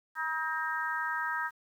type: harmonic tone with a mistuned harmonic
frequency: 318.5 Hz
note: D#4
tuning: 41 cents sharp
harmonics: 3 / 4 / 5 / 6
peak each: -36 / -36 / -34 / -38 dBFS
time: 0.15-1.51 s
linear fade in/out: 50 ms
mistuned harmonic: 6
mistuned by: -51 cents
effects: 10-bit